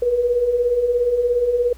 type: beating tone pair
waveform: sine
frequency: 470 / 487 Hz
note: A#4 / B4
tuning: +14 / -24 cents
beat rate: 17 Hz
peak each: -24 / -16 dBFS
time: 0.02-1.73 s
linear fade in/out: 5 ms
effects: added 60 Hz sine -39 dBFS peak until 1.77 s + pink hiss -51 dBFS RMS until 1.77 s